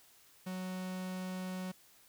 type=tone; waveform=45% pulse; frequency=185 Hz; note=F#3; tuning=in tune; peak=-38 dBFS; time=0.46-1.72 s; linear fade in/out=10 ms; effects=white hiss -63 dBFS RMS until 2.08 s